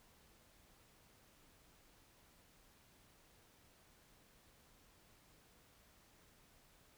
silence, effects pink hiss -68 dBFS RMS until 6.97 s

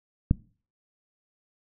click, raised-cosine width 5 ms, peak -7 dBFS, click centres 0.311 s, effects noise-tail reverb RT60 0.4 s tail -21 dB re dry

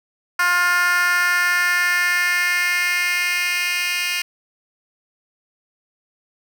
10% pulse tone with high-pass filter sweep, 354.3 Hz, F4, 25 cents sharp, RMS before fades -19 dBFS, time 0.39-4.22 s, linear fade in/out 5 ms, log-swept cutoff 1300 to 2700 Hz, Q 2.8, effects none

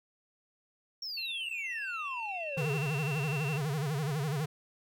triangle exponential sweep, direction down, 5588 to 392 Hz, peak -35 dBFS, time 1.02-2.77 s, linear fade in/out 5 ms
sine tone with tremolo, 2700 Hz, E7, 41 cents sharp, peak -36 dBFS, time 1.17-3.58 s, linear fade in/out 5 ms, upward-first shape square, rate 17 Hz, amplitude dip 30%
clicks, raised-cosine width 1 ms, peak -36 dBFS, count 11, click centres 2.569 / 2.858 / 2.891 / 3.18 / 3.244 / 3.331 / 3.558 / 3.6 / 3.647 / 4.094 / 4.401 s
square tone with vibrato, 146.83 Hz, D3, in tune, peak -31 dBFS, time 2.57-4.46 s, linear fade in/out 10 ms, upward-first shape sine, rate 12 Hz, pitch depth 160 cents each way
effects none

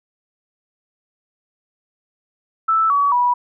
sine tone with pitch steps, 1318.5 / 1134.6 / 976.4 Hz, E6 / C#6 / B5, 0 / +40 / -20 cents, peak -13 dBFS, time 2.68-3.34 s, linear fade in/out 10 ms, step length 220 ms, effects none

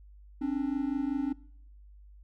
triangle tone pair together, 267.9 / 293.2 Hz, C4 / D4, +41 / -3 cents, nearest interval major second, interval 156 cents, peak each -29 / -29 dBFS, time 0.41-1.33 s, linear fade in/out 10 ms, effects noise-tail reverb RT60 0.7 s tail -24 dB re dry + added 50 Hz sine -50 dBFS peak until 2.23 s

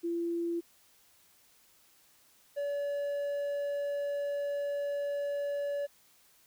sine / triangle tone pair in turn, 339.9 / 571.6 Hz, F4 / D5, -47 / -47 cents, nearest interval major sixth, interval 900 cents, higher second, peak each -30 / -29 dBFS, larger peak second, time 0.03-0.61 / 2.56-5.87 s, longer second, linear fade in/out 20 ms, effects white hiss -64 dBFS RMS until 6.46 s

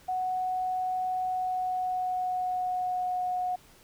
sine tone with pitch glide, 740 to 729 Hz, F#5 to F#5, 0 to -26 cents, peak -27 dBFS, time 0.08-3.56 s, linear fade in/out 10 ms, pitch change -26 cents, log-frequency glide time 1.27-3.21 s, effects pink hiss -57 dBFS RMS until 3.83 s

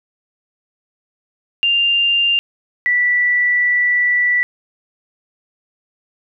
sine tone pair in turn, 2794 / 1962.8 Hz, F7 / B6, 0 / -11 cents, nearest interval tritone, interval 611 cents, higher first, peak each -12 dBFS, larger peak neither, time 1.63-2.39 / 2.86-4.43 s, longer second, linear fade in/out 0 ms, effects none

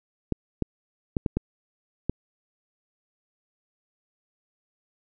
clicks, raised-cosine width 3 ms, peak -11 dBFS, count 6, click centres 0.323 / 0.623 / 1.168 / 1.262 / 1.37 / 2.096 s, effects none

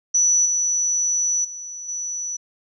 sine tone with level steps, 5930 Hz, F#8, 3 cents sharp, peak -14 / -18 / -31 / -25 dBFS, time 0.14-2.37 s, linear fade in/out 10 ms, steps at 0.45 / 1.44 / 1.88 s, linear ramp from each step 10 ms, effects none

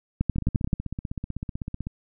two click trains, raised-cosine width 5 ms, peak -10 / -18 dBFS, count 7 / 25, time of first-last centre 0.21-0.732 / 0.36-1.869 s, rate 11.5 / 15.9 Hz, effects none

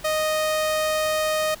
sawtooth tone, 621 Hz, D#5, 3 cents flat, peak -17 dBFS, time 0.04-1.55 s, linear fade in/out 10 ms, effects pink hiss -44 dBFS RMS until 1.6 s

